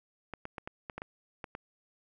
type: clicks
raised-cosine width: 0.5 ms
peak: -24 dBFS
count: 9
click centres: 0.337 / 0.454 / 0.582 / 0.675 / 0.898 / 0.98 / 1.019 / 1.442 / 1.551 s
effects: none